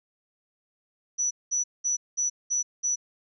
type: tone bursts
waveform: sine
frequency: 5920 Hz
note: F#8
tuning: in tune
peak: -23 dBFS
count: 6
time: 1.18-2.96 s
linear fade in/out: 20 ms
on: 130 ms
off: 200 ms
effects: none